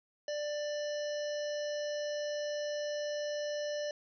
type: harmonic tone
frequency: 591 Hz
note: D5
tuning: 11 cents sharp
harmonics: 1 / 3 / 5 / 7 / 9 / 10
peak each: -34 / -46 / -49 / -51 / -49 / -51 dBFS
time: 0.28-3.91 s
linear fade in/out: 2 ms
effects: none